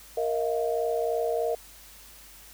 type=chord; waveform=sine; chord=Bb suspended fourth; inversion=none; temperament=equal with one note detuned; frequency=466.2 / 635.3 / 698.5 Hz; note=Bb4 / Eb5 / F5; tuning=0 / +36 / 0 cents; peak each=-27 / -29 / -32 dBFS; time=0.17-1.55 s; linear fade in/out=5 ms; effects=added 50 Hz sine -55 dBFS peak until 2.53 s + white hiss -50 dBFS RMS until 2.53 s